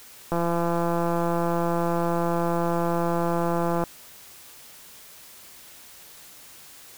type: click train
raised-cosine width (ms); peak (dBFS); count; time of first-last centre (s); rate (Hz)
1; -12; 599; 0.32-3.838; 170
effects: white hiss -47 dBFS RMS until 6.97 s